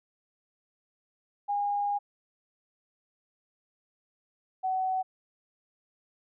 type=tone pair in turn; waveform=sine; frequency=815 / 752 Hz; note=G#5 / F#5; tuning=-33 / +28 cents; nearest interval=minor second; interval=139 cents; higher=first; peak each=-26 dBFS; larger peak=neither; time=1.48-1.99 / 4.63-5.03 s; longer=first; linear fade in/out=20 ms; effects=none